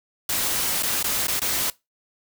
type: noise with dropouts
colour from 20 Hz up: white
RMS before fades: -24 dBFS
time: 0.29-1.7 s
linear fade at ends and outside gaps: 2 ms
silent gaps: 0.825-0.832 / 1.028-1.042 / 1.27-1.281 / 1.395-1.417 s
effects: noise-tail reverb RT60 0.2 s tail -21 dB re dry